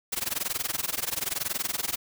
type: noise with amplitude modulation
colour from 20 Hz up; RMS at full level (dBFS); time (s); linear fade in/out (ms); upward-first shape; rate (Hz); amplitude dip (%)
white; -27; 0.12-1.96; 10; sine; 21; 95
effects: none